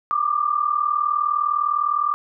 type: tone pair together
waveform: sine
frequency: 1168 / 1207.8 Hz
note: D6 / D6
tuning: -10 / +48 cents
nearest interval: minor second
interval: 58 cents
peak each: -21 / -21 dBFS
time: 0.11-2.14 s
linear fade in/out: 0 ms
effects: none